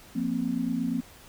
sine chord, F suspended fourth, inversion none, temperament equal, 174.61 / 233.1 / 261.6 Hz, F3 / Bb3 / C4, 0 / 0 / 0 cents, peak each -33 / -29 / -29 dBFS, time 0.15-1.01 s, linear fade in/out 10 ms, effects pink hiss -51 dBFS RMS until 1.28 s

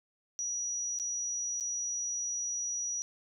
sine tone with dropouts, 5820 Hz, F#8, 29 cents flat, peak -32 dBFS, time 0.39-3.02 s, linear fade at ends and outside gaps 0 ms, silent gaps 0.988-0.998 / 1.6-1.608 s, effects none

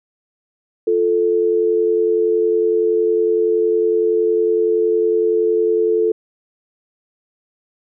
sine tone pair together, 349.2 / 440 Hz, F4 / A4, 0 / 0 cents, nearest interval major third, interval 400 cents, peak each -19 / -14 dBFS, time 0.87-6.12 s, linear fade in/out 5 ms, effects none

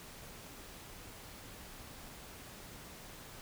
silence, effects pink hiss -51 dBFS RMS until 3.41 s

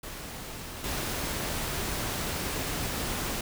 pink noise with level steps, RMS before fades -40 / -32 dBFS, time 0.03-3.41 s, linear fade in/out 5 ms, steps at 0.84 s, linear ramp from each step 2 ms, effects none

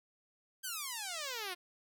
5% pulse exponential sweep, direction down, 1600 to 345.6 Hz, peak -27 dBFS, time 0.63-1.55 s, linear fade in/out 20 ms, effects none

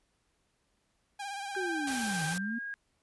sawtooth tone with vibrato, 800 Hz, G5, 35 cents sharp, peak -33 dBFS, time 1.19-2.34 s, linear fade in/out 10 ms, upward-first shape sine, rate 17 Hz, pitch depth 42 cents each way
sine tone with pitch glide, 1568 to 1633.6 Hz, G6 to G#6, 0 to -29 cents, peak -36 dBFS, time 1.55-2.74 s, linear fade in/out 0 ms, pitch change +71 cents, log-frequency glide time 2.33-2.62 s
sine linear two-way sweep, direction down then up, 387 to 151.4 to 241.5 Hz, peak -33 dBFS, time 1.56-2.59 s, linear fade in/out 10 ms, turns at 2.25 s
white noise, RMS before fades -37 dBFS, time 1.87-2.38 s, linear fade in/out 2 ms
effects pink hiss -75 dBFS RMS until 3.02 s + resampled to 24000 Hz

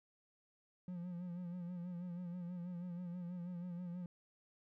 triangle tone with vibrato, 176.5 Hz, F3, 19 cents sharp, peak -40 dBFS, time 0.88-4.06 s, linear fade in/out 2 ms, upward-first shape sine, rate 6.2 Hz, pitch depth 53 cents each way, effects none

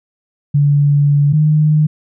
sine tone pair in turn, 144.1 / 152.67 Hz, D3 / D#3, -33 / -33 cents, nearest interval minor second, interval 100 cents, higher second, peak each -8 dBFS, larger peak neither, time 0.54-1.33 / 1.33-1.87 s, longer first, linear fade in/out 10 ms, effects none

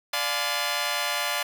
10% pulse chord, D diminished seventh, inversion none, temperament just, 587.3 / 704.8 / 845.8 / 1014.9 Hz, D5 / F5 / Ab5 / Cb6, 0 / +16 / +31 / +47 cents, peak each -22 / -22 / -24 / -23 dBFS, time 0.13-1.43 s, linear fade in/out 5 ms, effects none

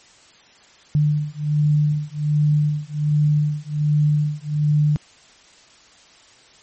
sine beating tone pair, 148.7 / 150 Hz, D3 / D3, +22 / +37 cents, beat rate 1.3 Hz, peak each -19 dBFS, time 0.95-4.96 s, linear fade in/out 0 ms, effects white hiss -50 dBFS RMS until 6.62 s + MP3 32 kbps

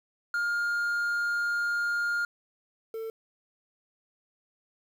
triangle tone pair in turn, 1412 / 447.5 Hz, F6 / A4, +19 / +29 cents, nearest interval octave + minor sixth, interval 1990 cents, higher first, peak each -24 / -31 dBFS, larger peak first, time 0.34-2.25 / 2.94-3.1 s, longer first, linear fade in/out 2 ms, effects 9-bit

